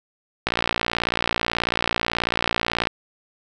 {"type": "click train", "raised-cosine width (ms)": 0.3, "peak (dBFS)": -4, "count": 141, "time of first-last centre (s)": [0.47, 2.871], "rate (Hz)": 58.3, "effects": []}